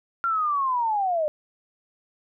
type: linear sweep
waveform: sine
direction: down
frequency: 1384 to 587.3 Hz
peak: -21 dBFS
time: 0.24-1.28 s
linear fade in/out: 0 ms
effects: none